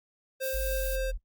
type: tone with tremolo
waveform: square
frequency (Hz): 527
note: C5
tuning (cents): +12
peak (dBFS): -31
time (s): 0.4-1.12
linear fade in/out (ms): 20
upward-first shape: sine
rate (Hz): 3.7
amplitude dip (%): 25
type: noise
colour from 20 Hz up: violet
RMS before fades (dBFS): -37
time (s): 0.42-0.97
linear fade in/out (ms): 20
type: exponential sweep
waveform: sine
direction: down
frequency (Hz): 50.1 to 40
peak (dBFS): -30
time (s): 0.53-1.18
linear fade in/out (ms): 20
effects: noise-tail reverb RT60 0.1 s tail -21 dB re dry + Opus 48 kbps